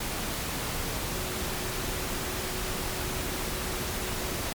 sine tone in noise, 370 Hz, F#4, in tune, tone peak -41 dBFS, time 1.14-4.36 s, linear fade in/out 5 ms, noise pink, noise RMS -32 dBFS, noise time 0-4.53 s, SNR -12 dB, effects MP3 96 kbps

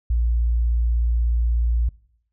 sine tone, 58.27 Hz, A#1, in tune, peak -16 dBFS, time 0.1-1.89 s, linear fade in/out 5 ms, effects noise-tail reverb RT60 0.7 s tail -23 dB re dry + tanh soft clip ceiling -12 dBFS

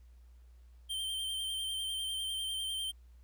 square tone with vibrato, 3136 Hz, G7, in tune, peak -35 dBFS, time 0.89-2.92 s, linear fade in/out 20 ms, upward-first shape square, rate 10 Hz, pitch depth 20 cents each way, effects added 60 Hz sine -54 dBFS peak until 3.23 s + pink hiss -75 dBFS RMS until 3.23 s

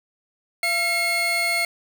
35% pulse tone pair together, 682 / 2161 Hz, F5 / C#7, -41 / -45 cents, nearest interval octave + minor sixth, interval 1996 cents, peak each -26 / -19 dBFS, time 0.63-1.65 s, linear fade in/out 2 ms, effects none

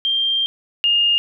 sine tone pair in turn, 3179 / 2832 Hz, G7 / F7, +24 / +23 cents, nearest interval major second, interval 201 cents, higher first, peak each -16 / -13 dBFS, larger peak second, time 0.05-0.46 / 0.84-1.18 s, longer first, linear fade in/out 0 ms, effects none

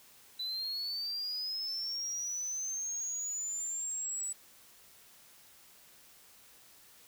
sine linear sweep, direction up, 3970 to 7910 Hz, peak -32 dBFS, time 0.39-4.33 s, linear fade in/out 10 ms, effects tanh soft clip ceiling -33 dBFS + white hiss -59 dBFS RMS until 7.07 s

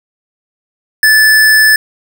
square tone, 1742 Hz, A6, 18 cents flat, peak -5 dBFS, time 1.03-1.76 s, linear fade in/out 2 ms, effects none

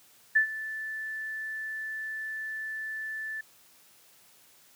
sine tone with ADSR envelope, 1755 Hz, A6, 5 cents flat, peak -17 dBFS, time 0.35-3.41 s, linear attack 13 ms, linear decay 100 ms, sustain -16 dB, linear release 4 ms, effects white hiss -59 dBFS RMS until 4.75 s + high-pass 80 Hz 12 dB/octave

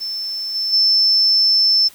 sine tone with level steps, 5300 Hz, E8, 9 cents sharp, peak -22 / -18 / -11 dBFS, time 0-1.89 s, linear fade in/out 20 ms, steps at 0.54 / 0.72 s, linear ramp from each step 20 ms, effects white hiss -45 dBFS RMS until 1.94 s

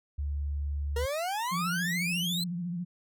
sine tone, 72 Hz, D2, 34 cents flat, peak -29 dBFS, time 0.18-1.06 s, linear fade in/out 10 ms
40% pulse exponential sweep, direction up, 460 to 4186 Hz, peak -29 dBFS, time 0.96-2.44 s, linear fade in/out 5 ms
sine tone with vibrato, 174.61 Hz, F3, in tune, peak -31 dBFS, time 1.51-2.85 s, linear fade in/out 20 ms, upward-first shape sine, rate 14 Hz, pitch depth 64 cents each way
effects none

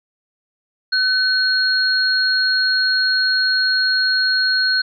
sine tone pair together, 1515 / 4285 Hz, F#6 / C8, +40 / +40 cents, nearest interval octave + tritone, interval 1800 cents, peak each -17 dBFS, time 0.92-4.82 s, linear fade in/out 10 ms, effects none

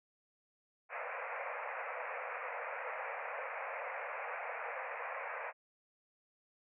pink band-pass noise, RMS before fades -42 dBFS, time 0.89-5.53 s, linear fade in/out 50 ms, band 480 to 2500 Hz, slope 96 dB/octave, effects none

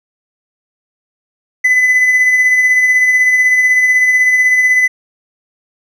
triangle tone with tremolo, 2008 Hz, B6, 28 cents sharp, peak -3 dBFS, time 1.64-4.88 s, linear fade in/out 10 ms, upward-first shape triangle, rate 16 Hz, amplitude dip 50%, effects tanh soft clip ceiling 0 dBFS

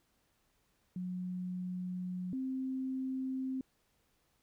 sine tone pair in turn, 181.6 / 262 Hz, F#3 / C4, -32 / +2 cents, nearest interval tritone, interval 634 cents, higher second, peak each -36 / -34 dBFS, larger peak second, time 0.96-2.33 / 2.33-3.61 s, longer first, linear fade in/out 2 ms, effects pink hiss -75 dBFS RMS until 4.42 s

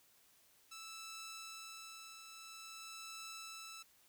10% pulse tone with tremolo, 1318.5 Hz, E6, in tune, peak -39 dBFS, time 0.71-3.83 s, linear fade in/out 10 ms, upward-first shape triangle, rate 0.49 Hz, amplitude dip 50%, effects white hiss -69 dBFS RMS until 4.08 s

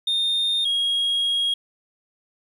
sine tone pair in turn, 3651 / 3282 Hz, A#7 / G#7, -37 / -21 cents, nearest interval major second, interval 184 cents, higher first, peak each -17 dBFS, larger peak neither, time 0.07-0.65 / 0.65-1.54 s, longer second, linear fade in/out 5 ms, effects tanh soft clip ceiling -18 dBFS + 9-bit

